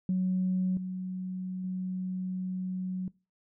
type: tone with level steps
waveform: sine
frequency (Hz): 185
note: F#3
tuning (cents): 0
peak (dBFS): -24 / -32 / -30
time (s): 0.09-3.08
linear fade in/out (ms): 2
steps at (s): 0.77 / 1.64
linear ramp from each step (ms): 2
effects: noise-tail reverb RT60 0.3 s tail -23 dB re dry + tanh soft clip ceiling -20 dBFS